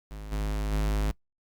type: tone with level steps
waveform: square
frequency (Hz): 51.91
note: G#1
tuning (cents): 0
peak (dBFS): -38 / -28 / -25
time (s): 0.11-1.11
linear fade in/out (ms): 0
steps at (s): 0.31 / 0.71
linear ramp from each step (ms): 20
effects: noise-tail reverb RT60 0.1 s tail -22 dB re dry + Opus 48 kbps